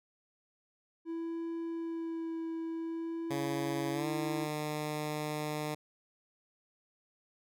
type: tone with vibrato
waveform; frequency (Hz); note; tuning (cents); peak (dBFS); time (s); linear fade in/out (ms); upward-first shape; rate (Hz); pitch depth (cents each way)
triangle; 330.1; E4; +2; -33; 1.05-4.48; 50; sine; 0.51; 13
type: tone with pitch glide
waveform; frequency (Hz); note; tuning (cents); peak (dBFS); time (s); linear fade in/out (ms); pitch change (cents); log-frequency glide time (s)
10% pulse; 140.3 to 151.24; C#3 to D#3; +21 to -49; -26; 3.3-5.75; 10; +130; 3.93-4.07
effects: none